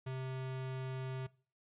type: tone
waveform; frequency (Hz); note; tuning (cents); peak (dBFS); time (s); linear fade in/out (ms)
square; 130.81; C3; 0; -39; 0.06-1.27; 10
effects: noise-tail reverb RT60 0.4 s tail -21 dB re dry + resampled to 8000 Hz